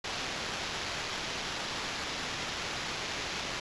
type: noise with sample-and-hold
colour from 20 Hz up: white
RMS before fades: -36 dBFS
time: 0.04-3.6 s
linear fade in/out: 5 ms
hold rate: 8820 Hz
effects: resampled to 22050 Hz